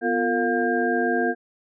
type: tone cluster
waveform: sine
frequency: 248.8 / 349.1 / 454.7 / 707 / 1602 Hz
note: B3 / F4 / A#4 / F5 / G6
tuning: +13 / -1 / -43 / +21 / +37 cents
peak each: -26 dBFS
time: 0.01-1.35 s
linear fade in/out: 50 ms
effects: none